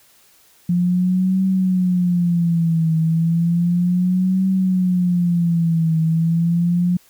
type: tone with vibrato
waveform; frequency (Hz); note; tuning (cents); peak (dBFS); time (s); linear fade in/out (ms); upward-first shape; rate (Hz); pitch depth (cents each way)
sine; 174.61; F3; 0; -14; 0.69-6.97; 5; triangle; 0.33; 150
effects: white hiss -53 dBFS RMS until 7.09 s